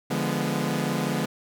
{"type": "chord", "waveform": "sawtooth", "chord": "D diminished seventh", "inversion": "none", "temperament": "equal with one note detuned", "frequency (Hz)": [146.83, 172.61, 207.7, 246.9], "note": ["D3", "F3", "Ab3", "Cb4"], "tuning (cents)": [0, -20, 0, 0], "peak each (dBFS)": -26, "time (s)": [0.1, 1.26], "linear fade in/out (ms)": 10, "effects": []}